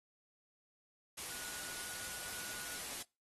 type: tone in noise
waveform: sine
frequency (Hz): 1460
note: F#6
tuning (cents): -24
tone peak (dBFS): -53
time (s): 1.3-2.79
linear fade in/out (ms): 10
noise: white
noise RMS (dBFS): -44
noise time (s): 1.17-3.03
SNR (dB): -12
effects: noise-tail reverb RT60 0.3 s tail -26 dB re dry + AAC 32 kbps